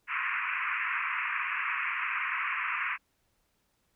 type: band-pass noise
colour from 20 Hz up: white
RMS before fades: -32 dBFS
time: 0.07-2.98 s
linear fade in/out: 50 ms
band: 1000 to 2600 Hz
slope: 96 dB/octave
effects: pink hiss -74 dBFS RMS until 3.95 s